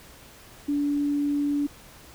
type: tone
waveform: sine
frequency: 288.4 Hz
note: D4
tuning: 31 cents flat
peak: -22 dBFS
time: 0.68-1.67 s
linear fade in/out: 10 ms
effects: pink hiss -49 dBFS RMS until 2.14 s